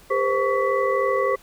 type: tone cluster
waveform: sine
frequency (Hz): 403.8 / 476.5 / 520 / 1128 / 1984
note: G#4 / A#4 / C5 / C#6 / B6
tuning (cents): -49 / +38 / -11 / +30 / +7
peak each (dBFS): -25 / -29 / -22 / -24 / -30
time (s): 0.1-1.36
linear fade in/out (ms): 10
effects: pink hiss -51 dBFS RMS until 1.42 s